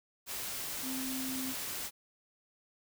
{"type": "tone in noise", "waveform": "sine", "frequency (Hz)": 261.6, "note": "C4", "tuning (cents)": 0, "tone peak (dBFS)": -37, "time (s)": [0.82, 1.55], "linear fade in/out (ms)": 50, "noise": "white", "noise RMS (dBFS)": -39, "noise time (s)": [0.26, 1.91], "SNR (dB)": -1, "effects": []}